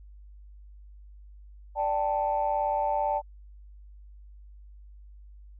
sine chord, D suspended fourth, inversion none, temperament just, 587.3 / 783.1 / 881 Hz, D5 / G5 / A5, 0 / -2 / +2 cents, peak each -29 / -29 / -27 dBFS, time 1.75-3.22 s, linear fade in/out 50 ms, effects tanh soft clip ceiling -16 dBFS + added 50 Hz sine -46 dBFS peak until 5.59 s

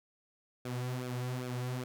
sawtooth tone with flanger, 125.3 Hz, B2, 25 cents sharp, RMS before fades -37 dBFS, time 0.65-1.84 s, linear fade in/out 5 ms, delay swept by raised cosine 1 to 4.8 ms, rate 2.5 Hz, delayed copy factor -0.7, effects none

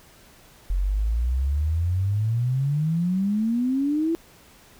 sine exponential sweep, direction up, 43.65 to 336.6 Hz, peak -20 dBFS, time 0.7-4.15 s, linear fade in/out 0 ms, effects pink hiss -52 dBFS RMS until 4.79 s

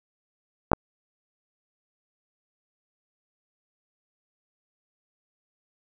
clicks, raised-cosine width 1 ms, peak -3 dBFS, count 2, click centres 0.717 / 0.733 s, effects none

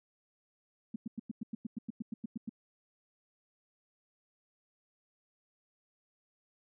sine tone bursts, 224.1 Hz, A3, 32 cents sharp, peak -34 dBFS, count 14, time 0.94-2.494 s, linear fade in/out 5 ms, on 20 ms, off 98 ms, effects none

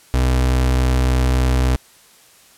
35% pulse tone, 63.5 Hz, B1, 49 cents sharp, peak -12 dBFS, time 0.14-1.76 s, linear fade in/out 0 ms, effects white hiss -49 dBFS RMS until 2.57 s + low-pass 12000 Hz 12 dB/octave

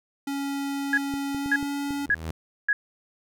square tone with pitch glide, 278.9 to 283 Hz, C#4 to C#4, +11 to +36 cents, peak -28 dBFS, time 0.27-2.06 s, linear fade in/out 5 ms, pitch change +25 cents, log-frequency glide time 1.35-1.59 s
sine tone bursts, 1667 Hz, G#6, 6 cents sharp, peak -18 dBFS, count 4, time 0.93-2.73 s, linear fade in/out 2 ms, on 45 ms, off 540 ms
clicks, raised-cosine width 3 ms, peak -24 dBFS, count 6, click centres 1.139 / 1.347 / 1.46 / 1.628 / 1.907 / 2.094 s
sawtooth tone with exponential growth, 80.4 Hz, E2, 43 cents flat, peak -24 dBFS, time 1.85-2.31 s, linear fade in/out 5 ms, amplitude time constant 100 ms
effects none

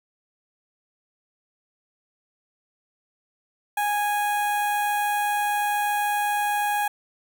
sawtooth tone with notch filter, 827 Hz, G#5, 8 cents flat, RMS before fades -24 dBFS, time 3.77-6.88 s, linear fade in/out 5 ms, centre 4800 Hz, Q 0.73, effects none

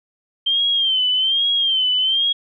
sine tone with vibrato, 3144 Hz, G7, 4 cents sharp, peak -15 dBFS, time 0.46-2.33 s, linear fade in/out 10 ms, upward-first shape sine, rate 1.2 Hz, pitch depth 86 cents each way, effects none

